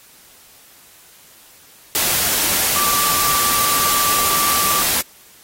sine tone in noise, 1166 Hz, D6, 13 cents flat, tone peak -20 dBFS, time 2.76-4.82 s, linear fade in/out 0 ms, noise white, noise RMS -18 dBFS, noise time 1.95-5.01 s, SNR -5 dB, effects white hiss -47 dBFS RMS until 5.43 s + AAC 48 kbps

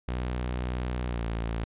sawtooth tone with pitch glide, 61.74 to 56.62 Hz, B1 to A#1, 0 to -50 cents, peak -25 dBFS, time 0.08-1.64 s, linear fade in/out 0 ms, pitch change -150 cents, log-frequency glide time 1.06-1.25 s, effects resampled to 8000 Hz

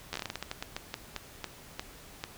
slowing click train, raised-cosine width 0.2 ms, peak -17 dBFS, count 18, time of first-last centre 0.13-2.239 s, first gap 11 ms, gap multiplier 1.26, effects pink hiss -51 dBFS RMS until 2.37 s

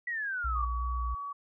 sine exponential sweep, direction down, 1964 to 1146 Hz, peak -31 dBFS, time 0.07-0.65 s, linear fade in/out 5 ms
sine tone with vibrato, 60 Hz, B1, 49 cents flat, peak -30 dBFS, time 0.44-1.15 s, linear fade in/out 10 ms, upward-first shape square, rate 2.7 Hz, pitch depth 22 cents each way
sine tone, 1134 Hz, C#6, 39 cents sharp, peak -35 dBFS, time 0.55-1.33 s, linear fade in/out 10 ms
effects none

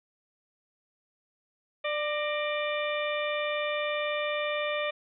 harmonic tone with a mistuned harmonic, 594 Hz, D5, 20 cents sharp, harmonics 1 / 2 / 3 / 4 / 5 / 6, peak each -30 / -36 / -37 / -35 / -41 / -40 dBFS, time 1.84-4.91 s, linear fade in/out 10 ms, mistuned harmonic 3, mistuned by +67 cents, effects none

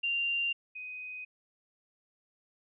sine tone pair in turn, 2780 / 2503 Hz, F7 / D#7, -9 / +10 cents, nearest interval major second, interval 181 cents, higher first, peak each -28 / -39 dBFS, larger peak first, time 0.03-0.53 / 0.75-1.25 s, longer neither, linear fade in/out 10 ms, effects none

